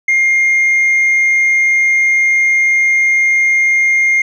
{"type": "tone with tanh clipping", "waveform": "triangle", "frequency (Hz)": 2121, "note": "C7", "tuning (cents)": 23, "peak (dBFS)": -9, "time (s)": [0.08, 4.22], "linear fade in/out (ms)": 5, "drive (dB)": 6, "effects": []}